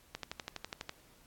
click train, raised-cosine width 0.2 ms, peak -21 dBFS, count 10, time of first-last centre 0.15-0.894 s, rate 12.1 Hz, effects pink hiss -63 dBFS RMS until 1.26 s + AAC 64 kbps

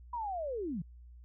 sine linear sweep, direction down, 987.8 to 146.83 Hz, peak -34 dBFS, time 0.13-0.82 s, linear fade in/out 5 ms, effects added 60 Hz sine -50 dBFS peak until 1.24 s

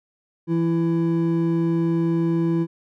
triangle tone pair together, 166.5 / 333 Hz, E3 / E4, +18 / +18 cents, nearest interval octave, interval 1200 cents, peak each -19 dBFS, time 0.47-2.67 s, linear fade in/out 50 ms, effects none

